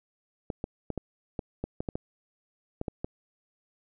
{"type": "clicks", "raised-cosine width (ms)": 2, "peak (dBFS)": -18, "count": 12, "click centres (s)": [0.502, 0.641, 0.903, 0.977, 1.392, 1.64, 1.805, 1.888, 1.955, 2.814, 2.882, 3.045], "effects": []}